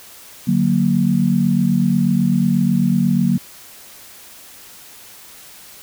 sine chord, D augmented, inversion none, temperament equal, 146.83 / 185 / 233.1 Hz, D3 / F#3 / A#3, 0 / 0 / 0 cents, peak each -20 / -16 / -17 dBFS, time 0.47-3.38 s, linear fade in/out 10 ms, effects white hiss -41 dBFS RMS until 5.82 s

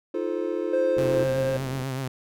triangle chord, F dominant seventh, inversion third, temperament just, 314.3 / 349.2 / 436.5 / 523.8 Hz, Eb4 / F4 / A4 / C5, +18 / 0 / -14 / +2 cents, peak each -30 / -27 / -29 / -30 dBFS, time 0.14-1.24 s, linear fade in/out 5 ms
triangle tone with pitch glide, 523.3 to 531.2 Hz, C5 to C5, 0 to +26 cents, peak -21 dBFS, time 0.73-1.57 s, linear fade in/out 5 ms, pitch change +26 cents, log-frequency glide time 1.05-1.41 s
click train, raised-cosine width 2 ms, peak -26 dBFS, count 40, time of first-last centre 0.97-1.82 s, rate 45.9 Hz
sawtooth tone with vibrato, 132 Hz, C3, 16 cents sharp, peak -24 dBFS, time 0.98-2.08 s, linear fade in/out 2 ms, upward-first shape triangle, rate 8.1 Hz, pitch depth 70 cents each way
effects none

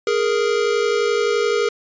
square tone pair together, 415.3 / 466.9 Hz, G#4 / A#4, 0 / +3 cents, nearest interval major second, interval 203 cents, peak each -20 dBFS, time 0.07-1.69 s, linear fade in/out 2 ms, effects resampled to 16000 Hz

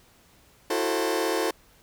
sawtooth chord, F# half-diminished seventh, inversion third, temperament just, 333 / 370 / 444 / 532.8 Hz, E4 / F#4 / A4 / C5, +18 / 0 / +16 / +31 cents, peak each -25 / -26 / -24 / -27 dBFS, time 0.7-1.51 s, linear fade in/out 5 ms, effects pink hiss -58 dBFS RMS until 1.82 s

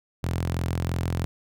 sawtooth tone with high-pass filter, 42.97 Hz, F1, 27 cents flat, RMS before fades -27 dBFS, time 0.23-1.25 s, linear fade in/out 0 ms, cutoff 98 Hz, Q 2.6, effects none

